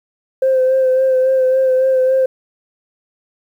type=tone with vibrato; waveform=sine; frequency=521 Hz; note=C5; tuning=7 cents flat; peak=-9 dBFS; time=0.42-2.26 s; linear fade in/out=5 ms; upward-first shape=sine; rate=3.6 Hz; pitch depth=25 cents each way; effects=tanh soft clip ceiling -7 dBFS + 8-bit